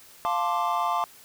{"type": "chord", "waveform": "triangle", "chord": "D minor seventh", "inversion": "first", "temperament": "equal", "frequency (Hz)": [698.5, 880, 1046.5, 1174.7], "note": ["F5", "A5", "C6", "D6"], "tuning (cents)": [0, 0, 0, 0], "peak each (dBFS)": -27, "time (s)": [0.25, 1.04], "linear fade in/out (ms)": 0, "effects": ["white hiss -51 dBFS RMS until 1.24 s"]}